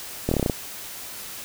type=slowing click train; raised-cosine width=2 ms; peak=-8 dBFS; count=8; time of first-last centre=0.29-0.498 s; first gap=24 ms; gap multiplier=1.07; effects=white hiss -37 dBFS RMS until 1.44 s